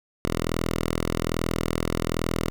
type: tone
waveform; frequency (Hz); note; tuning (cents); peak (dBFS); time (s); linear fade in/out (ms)
5% pulse; 41.2; E1; 0; -13; 0.25-2.5; 0
effects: none